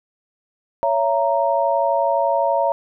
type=chord; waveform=sine; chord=A# diminished; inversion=first; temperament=just; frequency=559.4 / 671.3 / 932.3 Hz; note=C#5 / E5 / A#5; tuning=+16 / +31 / 0 cents; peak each=-20 dBFS; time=0.83-2.72 s; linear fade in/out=0 ms; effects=none